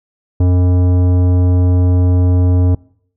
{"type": "tone with tanh clipping", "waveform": "sine", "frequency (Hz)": 90, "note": "F#2", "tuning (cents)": -47, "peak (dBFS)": -10, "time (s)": [0.4, 2.75], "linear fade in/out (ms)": 5, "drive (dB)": 14, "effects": ["noise-tail reverb RT60 0.6 s tail -23 dB re dry"]}